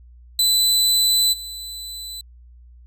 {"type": "tone with level steps", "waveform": "sawtooth", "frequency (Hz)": 4002, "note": "B7", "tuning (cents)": 22, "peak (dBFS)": [-12, -28], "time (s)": [0.39, 2.21], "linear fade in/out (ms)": 2, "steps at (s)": 1.32, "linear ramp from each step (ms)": 20, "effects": ["added 60 Hz sine -43 dBFS peak until 2.86 s"]}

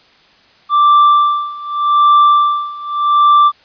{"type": "tone with tremolo", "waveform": "triangle", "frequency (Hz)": 1174.7, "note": "D6", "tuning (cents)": 0, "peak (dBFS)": -3, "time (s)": [0.69, 3.52], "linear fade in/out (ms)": 50, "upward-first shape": "sine", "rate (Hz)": 0.84, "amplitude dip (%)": 90, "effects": ["white hiss -48 dBFS RMS until 3.64 s", "resampled to 11025 Hz"]}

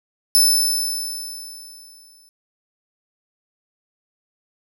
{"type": "tone with exponential decay", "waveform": "20% pulse", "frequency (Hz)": 5274, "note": "E8", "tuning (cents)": 0, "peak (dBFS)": -5, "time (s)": [0.35, 2.29], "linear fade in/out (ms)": 0, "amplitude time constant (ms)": 420, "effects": []}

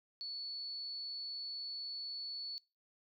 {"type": "tone", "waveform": "sine", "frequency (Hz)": 4432, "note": "C#8", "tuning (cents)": -1, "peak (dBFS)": -40, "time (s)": [0.21, 2.58], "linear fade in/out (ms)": 0, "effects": ["noise-tail reverb RT60 0.3 s tail -24 dB re dry"]}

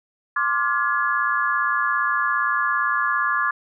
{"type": "chord", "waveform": "sine", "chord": "D half-diminished seventh", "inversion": "third", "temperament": "just", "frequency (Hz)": [1057.2, 1174.7, 1409.6, 1691.5], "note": ["C6", "D6", "F6", "Ab6"], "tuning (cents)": [18, 0, 16, 31], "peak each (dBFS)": [-26, -23, -26, -23], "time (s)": [0.36, 3.51], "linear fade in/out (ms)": 5, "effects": []}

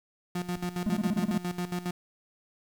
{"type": "tone with tremolo", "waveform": "35% pulse", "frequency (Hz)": 177.7, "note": "F3", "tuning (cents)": 30, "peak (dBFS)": -27, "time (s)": [0.35, 1.91], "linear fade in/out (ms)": 5, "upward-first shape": "square", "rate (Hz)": 7.3, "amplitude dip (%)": 75}
{"type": "clicks", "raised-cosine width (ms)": 5, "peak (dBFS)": [-34, -32, -27], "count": 3, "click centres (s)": [0.567, 0.64, 0.863]}
{"type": "tone bursts", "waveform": "triangle", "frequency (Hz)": 210, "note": "G#3", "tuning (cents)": 19, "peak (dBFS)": -22, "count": 9, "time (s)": [0.86, 1.377], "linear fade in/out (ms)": 5, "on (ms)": 37, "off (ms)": 23}
{"effects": ["9-bit"]}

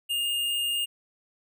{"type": "tone", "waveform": "square", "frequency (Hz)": 2828, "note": "F7", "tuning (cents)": 21, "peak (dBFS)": -26, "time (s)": [0.09, 0.86], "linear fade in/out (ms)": 20, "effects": []}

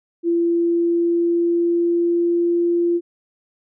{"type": "tone with pitch glide", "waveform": "sine", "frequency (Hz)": [340, 344.3], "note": ["F4", "F4"], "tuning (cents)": [-46, -25], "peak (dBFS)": -15, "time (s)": [0.23, 3.01], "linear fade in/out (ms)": 50, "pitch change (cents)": 21, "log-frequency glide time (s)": [0.4, 2.64], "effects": []}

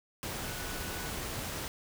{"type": "tone in noise", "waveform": "sine", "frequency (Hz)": 1480, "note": "F#6", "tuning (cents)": 0, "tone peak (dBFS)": -47, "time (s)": [0.44, 1.1], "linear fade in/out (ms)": 0, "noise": "pink", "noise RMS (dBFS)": -38, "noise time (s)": [0.23, 1.68], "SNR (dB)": -12, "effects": []}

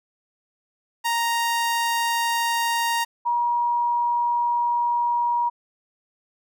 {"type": "tone pair in turn", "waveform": ["sawtooth", "sine"], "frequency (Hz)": [932.3, 954.6], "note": ["A#5", "A#5"], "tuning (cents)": [0, 41], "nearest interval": "unison", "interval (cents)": 41, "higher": "second", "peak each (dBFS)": [-17, -19], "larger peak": "first", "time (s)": [[1.04, 3.05], [3.25, 5.5]], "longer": "second", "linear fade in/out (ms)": 20, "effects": []}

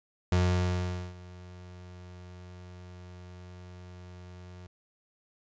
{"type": "tone with ADSR envelope", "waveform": "35% pulse", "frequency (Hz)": 89.9, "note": "F#2", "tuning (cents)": -49, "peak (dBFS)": -20, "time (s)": [0.32, 4.67], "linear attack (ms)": 4, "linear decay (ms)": 810, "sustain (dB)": -23, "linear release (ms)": 5, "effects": ["resampled to 16000 Hz"]}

